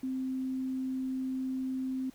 sine tone, 260.9 Hz, C4, 5 cents flat, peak -31 dBFS, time 0.03-2.1 s, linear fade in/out 5 ms, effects pink hiss -60 dBFS RMS until 2.14 s

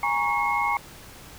sine tone cluster, 825 / 936 / 1111 / 2165 Hz, G#5 / A#5 / C#6 / C#7, -12 / +7 / +4 / -41 cents, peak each -27 dBFS, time 0.03-0.77 s, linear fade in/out 2 ms, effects pink hiss -45 dBFS RMS until 1.38 s

